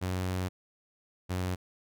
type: tone pair in turn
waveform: sawtooth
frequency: 92.1 / 91.41 Hz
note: F#2 / F#2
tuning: -7 / -20 cents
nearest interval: unison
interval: 13 cents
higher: first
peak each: -26 dBFS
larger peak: neither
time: 0.01-0.49 / 1.29-1.56 s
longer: first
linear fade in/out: 20 ms
effects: none